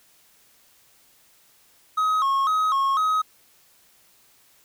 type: tone with vibrato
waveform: triangle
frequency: 1174.7 Hz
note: D6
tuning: in tune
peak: -17 dBFS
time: 1.97-3.22 s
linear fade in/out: 10 ms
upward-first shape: square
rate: 2 Hz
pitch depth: 130 cents each way
effects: white hiss -58 dBFS RMS until 4.64 s